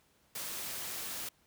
white noise, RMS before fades -40 dBFS, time 0.35-1.29 s, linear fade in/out 5 ms, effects pink hiss -69 dBFS RMS until 1.46 s + high-pass 60 Hz 12 dB/octave

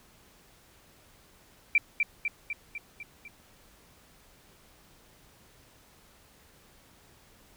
sine tone with echo, 2349 Hz, D7, in tune, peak -18 dBFS, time 1.75-1.78 s, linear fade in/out 2 ms, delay 250 ms, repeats 6, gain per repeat -4 dB, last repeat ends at 3.28 s, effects pink hiss -59 dBFS RMS until 7.56 s

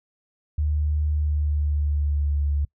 sine tone with pitch glide, 75.1 to 72.17 Hz, D2 to D2, +39 to -30 cents, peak -20 dBFS, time 0.58-2.65 s, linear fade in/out 5 ms, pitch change -69 cents, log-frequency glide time 1.11-2.44 s, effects noise-tail reverb RT60 0.1 s tail -24 dB re dry

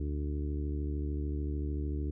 harmonic tone, 73.42 Hz, D2, in tune, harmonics 1 / 2 / 3 / 4 / 5 / 6, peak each -32 / -42 / -48 / -40 / -44 / -50 dBFS, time 0-2.11 s, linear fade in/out 5 ms, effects none

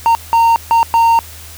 triangle tone bursts at uneven times, 920 Hz, A#5, 23 cents flat, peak -5 dBFS, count 4, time 0.06-0.15 / 0.33-0.56 / 0.71-0.83 / 0.94-1.19 s, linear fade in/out 0 ms, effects added 80 Hz sine -35 dBFS peak until 1.57 s + white hiss -35 dBFS RMS until 1.57 s

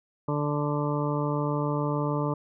harmonic tone, 146.83 Hz, D3, in tune, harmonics 1 / 2 / 3 / 4 / 6 / 7 / 8, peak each -28 / -31 / -33 / -34 / -36 / -36 / -37 dBFS, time 0.28-2.34 s, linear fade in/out 5 ms, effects none

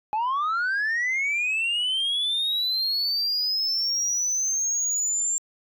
sine linear sweep, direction up, 830.6 to 7380 Hz, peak -20 dBFS, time 0.13-5.38 s, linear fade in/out 0 ms, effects tanh soft clip ceiling -21 dBFS

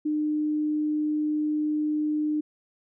sine tone, 302.8 Hz, D#4, 47 cents flat, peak -23 dBFS, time 0.05-2.41 s, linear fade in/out 10 ms, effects none

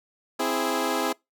15% pulse chord, C augmented, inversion none, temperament equal, 261.6 / 329.6 / 415.3 Hz, C4 / E4 / G#4, 0 / 0 / 0 cents, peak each -22 dBFS, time 0.39-1.13 s, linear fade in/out 10 ms, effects noise-tail reverb RT60 0.2 s tail -25 dB re dry

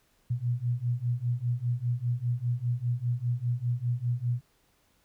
sine beating tone pair, 118.7 / 123.7 Hz, A#2 / B2, +32 / +3 cents, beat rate 5 Hz, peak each -30 / -29 dBFS, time 0.3-4.41 s, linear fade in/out 10 ms, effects pink hiss -68 dBFS RMS until 5.04 s

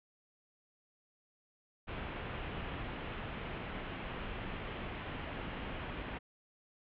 pink low-pass noise, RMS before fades -42 dBFS, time 1.87-6.19 s, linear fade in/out 20 ms, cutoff 3200 Hz, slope 48 dB/octave, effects none

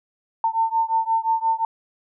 sine beating tone pair, 898 / 903.7 Hz, A5 / A5, +35 / +46 cents, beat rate 5.7 Hz, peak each -21 / -22 dBFS, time 0.44-1.65 s, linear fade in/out 2 ms, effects none

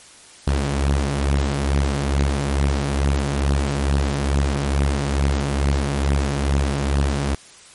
sawtooth beating tone pair, 69.3 / 71.6 Hz, C#2 / D2, 0 / -43 cents, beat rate 2.3 Hz, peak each -15 / -19 dBFS, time 0.47-7.35 s, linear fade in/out 5 ms, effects white hiss -45 dBFS RMS until 7.74 s + MP3 48 kbps

